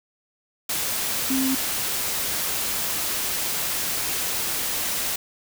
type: tone in noise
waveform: sine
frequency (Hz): 264.5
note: C4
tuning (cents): +19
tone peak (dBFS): -21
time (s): 1.3-1.55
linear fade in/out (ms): 5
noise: white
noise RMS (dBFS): -26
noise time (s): 0.69-5.16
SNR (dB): +2
effects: none